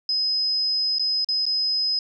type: tone with dropouts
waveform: sine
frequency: 5060 Hz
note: D#8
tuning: 28 cents sharp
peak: -20 dBFS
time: 0.09-1.99 s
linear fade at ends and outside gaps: 2 ms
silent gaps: 0.985-0.995 / 1.246-1.287 / 1.455-1.464 s
effects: none